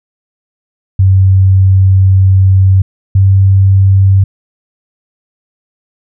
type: tone pair in turn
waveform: sine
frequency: 95.3 / 96.74 Hz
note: G2 / G2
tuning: -48 / -22 cents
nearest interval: unison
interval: 26 cents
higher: second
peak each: -3 dBFS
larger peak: neither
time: 0.99-2.82 / 3.15-4.24 s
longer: first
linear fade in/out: 5 ms
effects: none